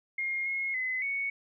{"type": "tone with pitch steps", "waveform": "sine", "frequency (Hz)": [2134, 2161, 2031, 2221], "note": ["C7", "C#7", "B6", "C#7"], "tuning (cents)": [34, -45, 48, 3], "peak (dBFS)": -29, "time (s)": [0.18, 1.3], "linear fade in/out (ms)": 5, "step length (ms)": 280, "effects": []}